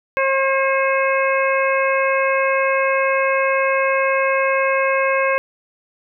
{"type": "harmonic tone with a mistuned harmonic", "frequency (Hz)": 538, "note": "C5", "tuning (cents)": 48, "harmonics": [1, 2, 3, 4, 5], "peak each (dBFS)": [-18, -21, -23, -24, -25], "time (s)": [0.17, 5.38], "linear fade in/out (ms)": 0, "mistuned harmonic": 5, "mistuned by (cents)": -76, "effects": []}